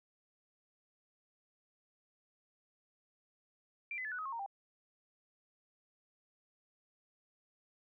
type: tone with pitch steps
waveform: sine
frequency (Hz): 2362 / 2021 / 1729.1 / 1479.4 / 1265.8 / 1083 / 926.6 / 792.8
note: D7 / B6 / A6 / F#6 / D#6 / C#6 / A#5 / G5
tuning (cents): +9 / +39 / -31 / -1 / +29 / -41 / -11 / +19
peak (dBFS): -38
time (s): 3.91-4.462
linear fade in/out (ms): 2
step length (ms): 69
effects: none